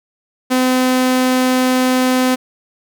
sawtooth tone, 255.5 Hz, C4, 41 cents flat, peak -8 dBFS, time 0.5-2.36 s, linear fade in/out 20 ms, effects none

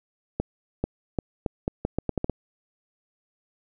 accelerating click train, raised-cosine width 2 ms, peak -11 dBFS, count 11, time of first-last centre 0.4-2.297 s, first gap 440 ms, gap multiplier 0.79, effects none

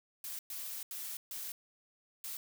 blue noise bursts at uneven times, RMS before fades -42 dBFS, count 5, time 0.24-0.39 / 0.5-0.83 / 0.91-1.17 / 1.31-1.52 / 2.24-2.37 s, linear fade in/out 2 ms, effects none

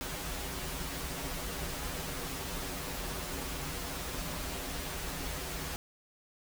pink noise with comb filter, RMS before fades -38 dBFS, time 0.01-5.76 s, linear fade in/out 0 ms, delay 9.2 ms, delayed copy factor -0.85, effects none

